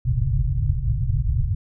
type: low-pass noise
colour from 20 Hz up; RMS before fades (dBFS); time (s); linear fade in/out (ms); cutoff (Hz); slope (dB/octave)
white; -21; 0.05-1.55; 5; 140; 96
effects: none